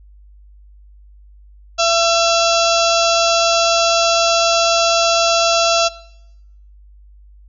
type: harmonic tone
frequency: 673 Hz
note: E5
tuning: 36 cents sharp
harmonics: 1 / 2 / 4 / 5 / 6 / 7 / 8 / 9 / 10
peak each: -16 / -19 / -22 / -23 / -24 / -24 / -25 / -26 / -26 dBFS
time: 1.78-5.89 s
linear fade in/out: 20 ms
effects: noise-tail reverb RT60 0.9 s tail -22 dB re dry + added 50 Hz sine -41 dBFS peak until 7.48 s